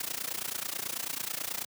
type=noise with amplitude modulation; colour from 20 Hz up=white; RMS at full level=-32 dBFS; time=0-1.65 s; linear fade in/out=5 ms; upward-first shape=sine; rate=29.2 Hz; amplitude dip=90%; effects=high-pass 100 Hz 12 dB/octave

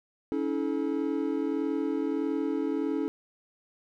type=tone cluster; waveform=triangle; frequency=280.3 / 321.9 / 431.8 Hz; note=C#4 / E4 / A4; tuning=+19 / -41 / -33 cents; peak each=-28 / -29 / -31 dBFS; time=0.32-3.08 s; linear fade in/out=0 ms; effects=none

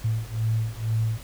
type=beating tone pair; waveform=sine; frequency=110.4 / 112.5 Hz; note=A2 / A2; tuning=+6 / +39 cents; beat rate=2.1 Hz; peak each=-26 dBFS; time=0.04-1.18 s; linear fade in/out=10 ms; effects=added 50 Hz sine -44 dBFS peak until 1.23 s + pink hiss -45 dBFS RMS until 1.23 s

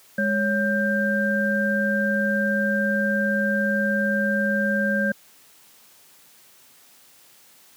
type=tone cluster; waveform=sine; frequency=206.3 / 554 / 1575 Hz; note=G#3 / C#5 / G6; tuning=-11 / -1 / +8 cents; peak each=-23 / -26 / -23 dBFS; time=0.18-5.12 s; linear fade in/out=5 ms; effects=white hiss -53 dBFS RMS until 7.76 s + high-pass 100 Hz 12 dB/octave

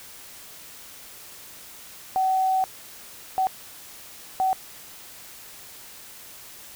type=tone bursts at uneven times; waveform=sine; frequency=757 Hz; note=F#5; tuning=39 cents sharp; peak=-19 dBFS; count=3; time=2.16-2.64 / 3.38-3.47 / 4.4-4.53 s; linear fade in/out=0 ms; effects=white hiss -44 dBFS RMS until 6.75 s

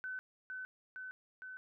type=tone with echo; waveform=sine; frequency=1514 Hz; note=F#6; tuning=39 cents sharp; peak=-39 dBFS; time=0.04-0.19 s; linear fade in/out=0 ms; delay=460 ms; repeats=3; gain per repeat=-2 dB; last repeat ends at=1.57 s; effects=none

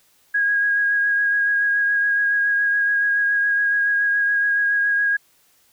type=tone with vibrato; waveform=sine; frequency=1643 Hz; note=G#6; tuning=19 cents flat; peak=-16 dBFS; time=0.34-5.17 s; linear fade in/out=10 ms; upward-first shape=sine; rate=7.1 Hz; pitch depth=17 cents each way; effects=white hiss -59 dBFS RMS until 5.72 s

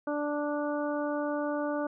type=harmonic tone; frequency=293.7 Hz; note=D4; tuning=in tune; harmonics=1 / 2 / 3 / 4 / 5; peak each=-32 / -32 / -39 / -40 / -41 dBFS; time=0.07-1.87 s; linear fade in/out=5 ms; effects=none

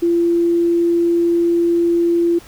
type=tone; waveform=sine; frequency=341.4 Hz; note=F4; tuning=39 cents flat; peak=-12 dBFS; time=0.02-2.39 s; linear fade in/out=10 ms; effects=pink hiss -43 dBFS RMS until 2.47 s

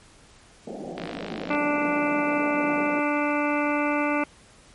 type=band-pass noise; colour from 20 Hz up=pink; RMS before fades=-35 dBFS; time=0.67-3 s; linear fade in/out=5 ms; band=160 to 790 Hz; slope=96 dB/octave
type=click train; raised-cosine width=0.3 ms; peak=-18 dBFS; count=31; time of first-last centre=0.98-1.549 s; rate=52.7 Hz
type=harmonic tone; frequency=293.7 Hz; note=D4; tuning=in tune; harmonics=1 / 2 / 3 / 4 / 5 / 7 / 8 / 9; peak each=-25 / -28 / -30 / -31 / -32 / -33 / -34 / -35 dBFS; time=1.5-4.24 s; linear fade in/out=5 ms
effects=pink hiss -53 dBFS RMS until 4.74 s + MP3 48 kbps

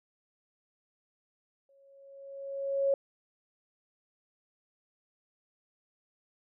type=tone with exponential growth; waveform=sine; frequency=551 Hz; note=C#5; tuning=11 cents flat; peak=-22 dBFS; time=1.69-2.94 s; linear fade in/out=2 ms; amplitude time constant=270 ms; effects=none

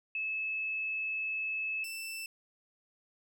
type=tone pair in turn; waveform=sine / sawtooth; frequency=2600 / 2662 Hz; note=E7 / E7; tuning=-24 / +16 cents; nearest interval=unison; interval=40 cents; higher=second; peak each=-32 / -35 dBFS; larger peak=first; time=0.15-1.84 / 1.84-2.26 s; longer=first; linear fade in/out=2 ms; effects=none

